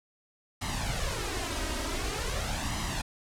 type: noise with flanger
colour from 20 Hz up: pink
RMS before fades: -32 dBFS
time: 0.61-3.02 s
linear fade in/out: 10 ms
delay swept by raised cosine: 0.99 to 3.19 ms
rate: 0.46 Hz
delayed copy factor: +0.65
effects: low-pass 9000 Hz 12 dB/octave